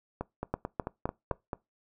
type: two click trains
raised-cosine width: 1 ms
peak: -19 / -15 dBFS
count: 7 / 4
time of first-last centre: 0.21-1.532 / 0.54-1.313 s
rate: 4.54 / 3.88 Hz
effects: noise-tail reverb RT60 0.2 s tail -22 dB re dry